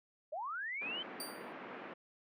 sine linear sweep, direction up, 560 to 3136 Hz, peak -38 dBFS, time 0.32-1.03 s, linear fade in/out 10 ms
pink band-pass noise, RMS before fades -48 dBFS, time 0.81-1.94 s, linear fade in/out 10 ms, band 230 to 2300 Hz, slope 24 dB/octave
20% pulse tone with exponential decay, 4667 Hz, D8, 12 cents flat, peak -33 dBFS, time 1.2-1.53 s, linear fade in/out 2 ms, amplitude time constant 70 ms
effects none

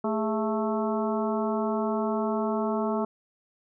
harmonic tone with a mistuned harmonic, 220 Hz, A3, in tune, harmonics 1 / 2 / 3 / 4 / 5 / 6, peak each -28 / -30 / -32 / -34 / -36 / -38 dBFS, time 0.04-3.05 s, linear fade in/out 5 ms, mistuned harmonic 2, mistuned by -98 cents, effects none

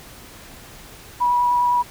sine tone with vibrato, 974 Hz, B5, 24 cents flat, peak -15 dBFS, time 1.2-1.83 s, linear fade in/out 20 ms, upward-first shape sine, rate 9.8 Hz, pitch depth 10 cents each way, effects pink hiss -42 dBFS RMS until 1.9 s

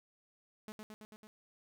sawtooth tone with echo, 214.6 Hz, A3, 43 cents flat, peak -40 dBFS, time 0.68-0.72 s, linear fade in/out 0 ms, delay 110 ms, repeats 5, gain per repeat -2 dB, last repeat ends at 1.27 s, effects none

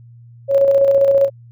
sine tone with tremolo, 552 Hz, C#5, 7 cents flat, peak -8 dBFS, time 0.48-1.3 s, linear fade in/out 50 ms, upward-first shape square, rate 15 Hz, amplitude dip 35%, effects added 118 Hz sine -39 dBFS peak until 1.51 s

